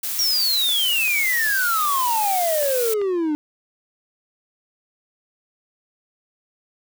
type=noise; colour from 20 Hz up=blue; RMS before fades=-26 dBFS; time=0.03-2.94 s; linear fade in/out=5 ms
type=exponential sweep; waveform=triangle; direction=down; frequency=5710 to 293.7 Hz; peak=-17 dBFS; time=0.19-3.35 s; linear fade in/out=0 ms
type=click train; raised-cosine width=0.3 ms; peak=-22 dBFS; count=7; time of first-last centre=0.69-3.016 s; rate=2.58 Hz
effects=none